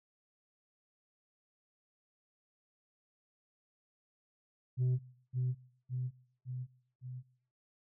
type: tone with echo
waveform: sine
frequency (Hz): 126.6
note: B2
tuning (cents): +43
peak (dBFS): -25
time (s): 4.77-4.99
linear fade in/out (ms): 50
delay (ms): 560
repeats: 4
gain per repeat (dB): -4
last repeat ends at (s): 7.23
effects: noise-tail reverb RT60 0.7 s tail -22 dB re dry + tanh soft clip ceiling -27 dBFS